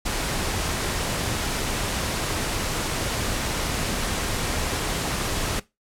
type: noise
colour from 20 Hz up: pink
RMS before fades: -26 dBFS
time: 0.05-5.6 s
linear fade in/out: 10 ms
effects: noise-tail reverb RT60 0.2 s tail -19 dB re dry + low-pass 11000 Hz 12 dB/octave